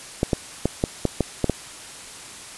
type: clicks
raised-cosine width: 2 ms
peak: -5 dBFS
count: 8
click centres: 0.231 / 0.332 / 0.656 / 0.839 / 1.053 / 1.207 / 1.443 / 1.497 s
effects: white hiss -39 dBFS RMS until 2.57 s + resampled to 24000 Hz